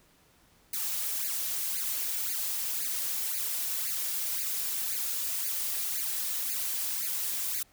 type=noise with flanger; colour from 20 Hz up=blue; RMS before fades=-32 dBFS; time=0.73-7.63 s; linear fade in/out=5 ms; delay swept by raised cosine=0.44 to 4.24 ms; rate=1.9 Hz; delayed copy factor=+1; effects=pink hiss -63 dBFS RMS until 7.72 s